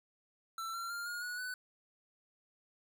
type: tone with pitch steps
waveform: square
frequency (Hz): 1337 / 1367.5 / 1398.6 / 1430.5 / 1463.1 / 1496.4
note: E6 / F6 / F6 / F6 / F#6 / F#6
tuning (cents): +24 / -37 / +2 / +41 / -20 / +19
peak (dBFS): -39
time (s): 0.58-1.54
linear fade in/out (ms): 2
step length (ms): 160
effects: none